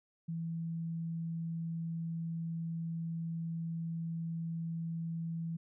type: tone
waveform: sine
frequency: 165.3 Hz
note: E3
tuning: 5 cents sharp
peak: -35 dBFS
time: 0.28-5.57 s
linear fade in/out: 10 ms
effects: none